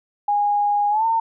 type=tone with pitch glide; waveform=sine; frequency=822 to 906.8 Hz; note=G#5 to A#5; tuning=-18 to -48 cents; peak=-16 dBFS; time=0.28-1.2 s; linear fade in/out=5 ms; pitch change=+170 cents; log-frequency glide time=0.9-1.05 s; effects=none